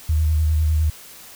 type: tone with vibrato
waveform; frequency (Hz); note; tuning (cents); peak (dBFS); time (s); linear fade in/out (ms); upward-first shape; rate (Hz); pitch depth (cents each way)
sine; 77.78; D#2; 0; -15; 0.09-0.9; 5; square; 9.9; 28
effects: white hiss -42 dBFS RMS until 1.35 s